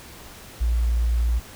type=tone; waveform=sine; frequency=58.27 Hz; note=A#1; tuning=in tune; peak=-18 dBFS; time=0.6-1.4 s; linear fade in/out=20 ms; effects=pink hiss -43 dBFS RMS until 1.55 s